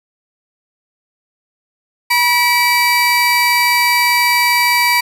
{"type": "tone pair together", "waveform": "30% pulse", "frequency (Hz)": [969, 2305], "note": ["B5", "D7"], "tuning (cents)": [-33, -33], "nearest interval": "octave + minor third", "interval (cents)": 1500, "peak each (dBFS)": -11, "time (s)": [2.1, 5.01], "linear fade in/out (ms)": 10, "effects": []}